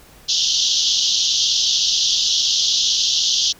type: band-pass noise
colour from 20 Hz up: pink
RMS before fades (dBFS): -18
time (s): 0.28-3.53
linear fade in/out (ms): 20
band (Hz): 3000 to 6400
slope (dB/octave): 96
effects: pink hiss -47 dBFS RMS until 3.59 s